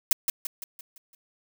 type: noise with echo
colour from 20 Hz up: blue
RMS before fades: -19 dBFS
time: 0.11-0.13 s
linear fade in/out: 2 ms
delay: 170 ms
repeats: 6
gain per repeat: -6 dB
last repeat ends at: 1.15 s
effects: none